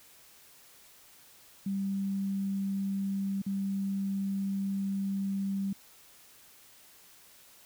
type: tone with dropouts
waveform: sine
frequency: 196 Hz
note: G3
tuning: in tune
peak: -29 dBFS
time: 1.66-5.73 s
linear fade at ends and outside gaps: 5 ms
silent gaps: 3.419-3.463 s
effects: white hiss -57 dBFS RMS until 7.65 s